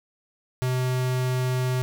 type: tone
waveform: square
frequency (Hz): 127.5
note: C3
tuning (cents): -44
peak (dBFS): -23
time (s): 0.62-1.82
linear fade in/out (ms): 0
effects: none